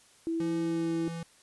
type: tone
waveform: sine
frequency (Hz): 329.6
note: E4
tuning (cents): 0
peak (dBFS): -28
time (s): 0.27-1.08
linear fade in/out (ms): 0
type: tone with pitch glide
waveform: square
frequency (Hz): 170 to 166.89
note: F3 to E3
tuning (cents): -46 to +22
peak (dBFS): -36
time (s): 0.4-1.23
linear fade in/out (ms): 2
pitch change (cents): -32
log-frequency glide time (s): 0.58-0.94
effects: white hiss -60 dBFS RMS until 1.42 s + resampled to 24000 Hz

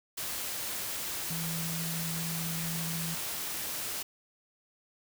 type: tone in noise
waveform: sine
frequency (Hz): 165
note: E3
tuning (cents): +2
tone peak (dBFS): -35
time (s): 1.3-3.15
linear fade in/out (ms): 10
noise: white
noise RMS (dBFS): -36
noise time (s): 0.17-4.03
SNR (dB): -2
effects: none

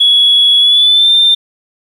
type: tone with pitch glide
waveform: sine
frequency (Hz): 3367 to 3588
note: G#7 to A7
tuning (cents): +23 to +33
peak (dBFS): -4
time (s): 0-1.35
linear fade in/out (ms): 10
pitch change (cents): +110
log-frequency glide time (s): 0.59-1.11
effects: tanh soft clip ceiling 0 dBFS + 7-bit

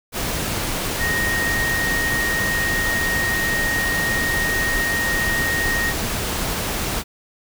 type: tone in noise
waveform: sine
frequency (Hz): 1864.7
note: A#6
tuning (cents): 0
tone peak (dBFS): -20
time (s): 0.98-5.94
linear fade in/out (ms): 50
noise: pink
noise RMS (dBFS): -24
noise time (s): 0.12-7.04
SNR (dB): +1
effects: none

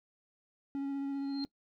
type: tone with vibrato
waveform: triangle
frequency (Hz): 277.2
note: C#4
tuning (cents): 0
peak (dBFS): -31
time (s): 0.75-1.45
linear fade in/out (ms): 0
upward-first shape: sine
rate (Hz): 15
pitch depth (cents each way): 13
type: tone with exponential growth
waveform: sine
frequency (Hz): 4186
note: C8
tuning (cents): 0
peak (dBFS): -37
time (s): 1.12-1.44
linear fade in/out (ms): 0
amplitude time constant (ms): 68
effects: noise-tail reverb RT60 0.1 s tail -21 dB re dry

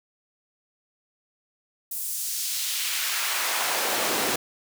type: noise with high-pass filter sweep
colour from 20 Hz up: pink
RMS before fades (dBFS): -27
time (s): 1.91-4.36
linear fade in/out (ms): 5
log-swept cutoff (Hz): 11000 to 260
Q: 0.93
effects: none

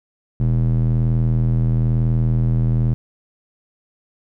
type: tone with band-pass filter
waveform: square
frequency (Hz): 40.53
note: E1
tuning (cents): -29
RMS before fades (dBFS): -17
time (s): 0.4-2.94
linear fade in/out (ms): 0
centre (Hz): 130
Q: 2
effects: none

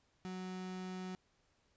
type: tone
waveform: 35% pulse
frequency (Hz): 185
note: F#3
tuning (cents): 0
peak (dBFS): -40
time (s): 0.25-1.15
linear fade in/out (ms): 0
effects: pink hiss -75 dBFS RMS until 1.76 s + resampled to 16000 Hz

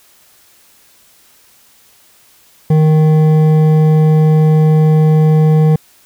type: tone with hard clipping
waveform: sine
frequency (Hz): 155.56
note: D#3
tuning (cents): 0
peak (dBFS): -8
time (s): 2.7-5.76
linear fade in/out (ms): 5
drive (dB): 9
effects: white hiss -48 dBFS RMS until 6.05 s

